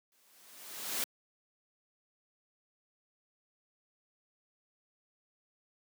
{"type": "noise with exponential growth", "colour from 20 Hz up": "white", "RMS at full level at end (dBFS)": -32, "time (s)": [0.12, 1.04], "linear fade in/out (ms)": 1, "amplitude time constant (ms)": 200, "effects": ["high-pass 200 Hz 12 dB/octave"]}